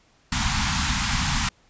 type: band-stop noise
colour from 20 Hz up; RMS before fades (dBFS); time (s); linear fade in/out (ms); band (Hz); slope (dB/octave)
pink; -23; 0.32-1.49; 5; 250 to 810; 48
effects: pink hiss -60 dBFS RMS until 1.69 s + resampled to 16000 Hz